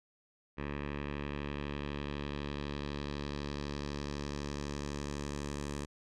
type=tone with low-pass filter sweep; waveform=10% pulse; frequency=72 Hz; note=D2; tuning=34 cents flat; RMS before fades=-39 dBFS; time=0.57-5.86 s; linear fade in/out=20 ms; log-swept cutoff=2300 to 8100 Hz; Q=1.8; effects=none